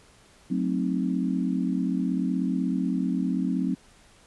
sine chord, F# diminished seventh, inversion none, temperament equal with one note detuned, 185 / 220.9 / 261.6 / 311.1 Hz, F#3 / A3 / C4 / Eb4, 0 / +7 / 0 / 0 cents, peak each -27 / -32 / -27 / -33 dBFS, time 0.5-3.75 s, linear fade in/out 10 ms, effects pink hiss -56 dBFS RMS until 4.26 s + resampled to 24000 Hz

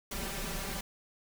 pink noise with comb filter, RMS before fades -37 dBFS, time 0.11-0.81 s, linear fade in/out 5 ms, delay 5.1 ms, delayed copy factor +0.85, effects none

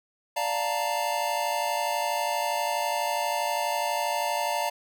square chord, Bb major seventh, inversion first, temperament equal, 587.3 / 698.5 / 880 / 932.3 Hz, D5 / F5 / A5 / Bb5, 0 / 0 / 0 / 0 cents, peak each -33 / -32 / -32 / -31 dBFS, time 0.36-4.7 s, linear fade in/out 10 ms, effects none

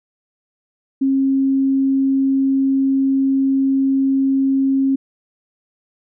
sine tone, 270 Hz, C#4, 45 cents flat, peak -13 dBFS, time 1.01-4.96 s, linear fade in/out 10 ms, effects none

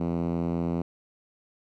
5% pulse tone with band-pass filter, 84.7 Hz, E2, 48 cents sharp, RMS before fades -28 dBFS, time 0-0.82 s, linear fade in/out 5 ms, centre 190 Hz, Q 1.5, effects none

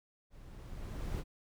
brown noise with level ramp, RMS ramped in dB -54 to -35 dBFS, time 0.3-1.24 s, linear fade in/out 50 ms, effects none

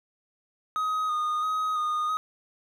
triangle tone with vibrato, 1244.5 Hz, D#6, in tune, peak -23 dBFS, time 0.76-2.17 s, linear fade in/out 0 ms, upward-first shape square, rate 1.5 Hz, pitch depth 22 cents each way, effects none

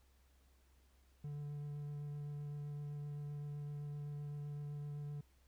triangle tone with vibrato, 146 Hz, D3, 10 cents flat, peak -40 dBFS, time 1.24-5.21 s, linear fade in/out 5 ms, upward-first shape triangle, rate 7.8 Hz, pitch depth 13 cents each way, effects added 65 Hz sine -67 dBFS peak until 5.47 s + pink hiss -75 dBFS RMS until 5.47 s

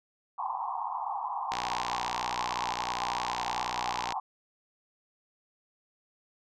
pink band-pass noise, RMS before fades -34 dBFS, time 0.38-4.2 s, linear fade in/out 5 ms, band 760 to 1100 Hz, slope 96 dB/octave
click train, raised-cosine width 0.2 ms, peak -15 dBFS, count 159, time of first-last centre 1.52-4.123 s, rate 60.7 Hz
effects none

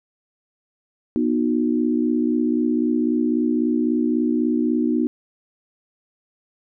sine tone cluster, 243.8 / 307.6 / 364.1 Hz, B3 / D#4 / F#4, -22 / -20 / -28 cents, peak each -20 / -21 / -26 dBFS, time 1.16-5.07 s, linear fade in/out 0 ms, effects none

